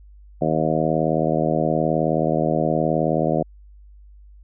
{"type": "harmonic tone", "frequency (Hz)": 79, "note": "D#2", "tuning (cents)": 27, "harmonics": [2, 3, 4, 5, 6, 7, 8, 9], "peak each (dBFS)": [-24, -26, -26, -28, -28, -25, -25, -27], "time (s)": [0.41, 3.43], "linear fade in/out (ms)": 10, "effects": ["added 50 Hz sine -43 dBFS peak until 4.43 s"]}